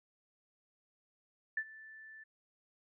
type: tone with ADSR envelope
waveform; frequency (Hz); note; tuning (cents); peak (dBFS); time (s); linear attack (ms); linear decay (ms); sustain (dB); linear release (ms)
sine; 1760; A6; 0; -30; 1.57-2.24; 4; 60; -20; 11
effects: none

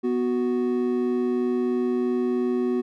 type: tone pair together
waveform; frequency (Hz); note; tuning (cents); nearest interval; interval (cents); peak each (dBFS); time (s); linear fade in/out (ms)
triangle; 246.9 / 369.9; B3 / F#4; 0 / 0; perfect fifth; 700; -22; 0.03-2.82; 20
effects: none

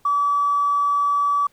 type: tone with tanh clipping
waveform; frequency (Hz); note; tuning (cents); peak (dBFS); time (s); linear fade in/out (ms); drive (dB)
triangle; 1148; D6; -40; -16; 0.05-1.47; 5; 2
effects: pink hiss -60 dBFS RMS until 1.52 s

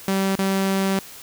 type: tone with dropouts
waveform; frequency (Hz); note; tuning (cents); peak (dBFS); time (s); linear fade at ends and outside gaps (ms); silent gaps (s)
sawtooth; 193.4; G3; -23; -15; 0.08-0.99; 2; 0.355-0.388
effects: white hiss -41 dBFS RMS until 1.22 s

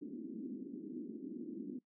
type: band-pass noise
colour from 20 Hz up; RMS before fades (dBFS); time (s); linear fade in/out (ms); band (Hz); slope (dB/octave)
white; -45; 0.01-1.79; 10; 210 to 330; 48
effects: noise-tail reverb RT60 0.1 s tail -19 dB re dry

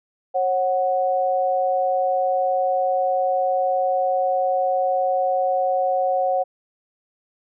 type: tone pair together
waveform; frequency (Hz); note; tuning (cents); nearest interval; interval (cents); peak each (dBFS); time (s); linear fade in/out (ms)
sine; 543.2 / 740; C#5 / F#5; -35 / 0; perfect fourth; 535; -21 / -20; 0.34-6.44; 20
effects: none

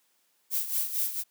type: noise with tremolo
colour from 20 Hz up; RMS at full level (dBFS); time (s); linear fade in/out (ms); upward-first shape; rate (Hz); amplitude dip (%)
violet; -27; 0.5-1.24; 50; sine; 4.4; 70
effects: white hiss -70 dBFS RMS until 1.3 s + high-pass 200 Hz 12 dB/octave

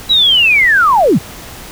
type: linear sweep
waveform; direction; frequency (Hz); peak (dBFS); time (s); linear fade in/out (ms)
sine; down; 3951 to 98; -6; 0.09-1.19; 20
effects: pink hiss -31 dBFS RMS until 1.71 s

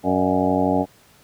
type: harmonic tone with a mistuned harmonic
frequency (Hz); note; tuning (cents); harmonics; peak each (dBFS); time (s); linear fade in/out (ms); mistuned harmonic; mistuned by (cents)
92.5; F#2; 0; 1 / 2 / 3 / 4 / 5 / 6 / 7 / 8 / 9; -30 / -25 / -21 / -29 / -26 / -26 / -26 / -26 / -26; 0.03-0.86; 50; 6; +98
effects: pink hiss -53 dBFS RMS until 1.23 s + high-pass 60 Hz 12 dB/octave

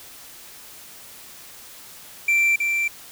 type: tone with echo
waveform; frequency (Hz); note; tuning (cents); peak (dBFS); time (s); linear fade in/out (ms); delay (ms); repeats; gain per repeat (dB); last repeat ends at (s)
triangle; 2349; D7; 0; -14; 2.28-2.56; 5; 320; 1; -4; 2.88
effects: white hiss -43 dBFS RMS until 3.11 s

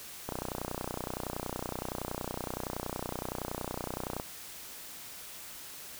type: click train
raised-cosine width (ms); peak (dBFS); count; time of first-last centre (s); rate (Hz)
1; -20; 121; 0.29-4.199; 30.7
effects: white hiss -46 dBFS RMS until 5.99 s

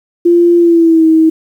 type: tone with pitch glide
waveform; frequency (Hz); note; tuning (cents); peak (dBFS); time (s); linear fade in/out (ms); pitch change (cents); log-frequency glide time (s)
sine; 345 to 320; F4 to D#4; -21 to +49; -4; 0.25-1.3; 10; -130; 0.58-1.06
effects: 7-bit

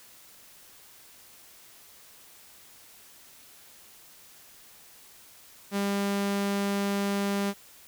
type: tone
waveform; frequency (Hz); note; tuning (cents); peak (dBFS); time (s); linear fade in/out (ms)
sawtooth; 200; G3; +35; -22; 5.71-7.54; 50
effects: white hiss -53 dBFS RMS until 7.87 s

